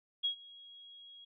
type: tone with ADSR envelope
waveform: sine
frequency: 3302 Hz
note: G#7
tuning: 11 cents flat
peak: -28 dBFS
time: 0.23-1.25 s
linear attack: 20 ms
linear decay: 100 ms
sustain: -23 dB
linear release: 9 ms
effects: none